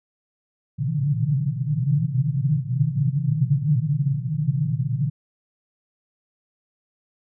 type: band-pass noise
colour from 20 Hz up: pink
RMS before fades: -22 dBFS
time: 0.78-5.1 s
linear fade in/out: 10 ms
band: 120 to 160 Hz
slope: 96 dB/octave
effects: none